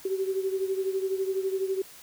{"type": "beating tone pair", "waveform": "sine", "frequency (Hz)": [380.5, 392.5], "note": ["F#4", "G4"], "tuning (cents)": [48, 2], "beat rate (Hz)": 12, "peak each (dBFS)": [-27, -32], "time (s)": [0.05, 1.82], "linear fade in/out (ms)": 5, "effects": ["white hiss -49 dBFS RMS until 2.02 s"]}